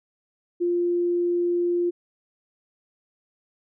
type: tone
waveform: sine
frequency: 349.2 Hz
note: F4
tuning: in tune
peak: -20 dBFS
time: 0.6-1.91 s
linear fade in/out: 20 ms
effects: none